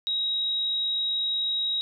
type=tone; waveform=sine; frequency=3813 Hz; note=A#7; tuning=38 cents sharp; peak=-24 dBFS; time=0.07-1.81 s; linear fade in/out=0 ms; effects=none